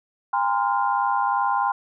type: tone cluster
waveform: sine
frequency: 808 / 929 / 1032 / 1404 Hz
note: G#5 / A#5 / C6 / F6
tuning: -48 / -6 / -24 / +9 cents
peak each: -23 / -27 / -23 / -30 dBFS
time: 0.33-1.72 s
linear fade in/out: 5 ms
effects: none